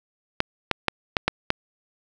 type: clicks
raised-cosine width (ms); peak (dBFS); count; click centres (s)
0.3; -3; 6; 0.404 / 0.713 / 0.883 / 1.168 / 1.28 / 1.504
effects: none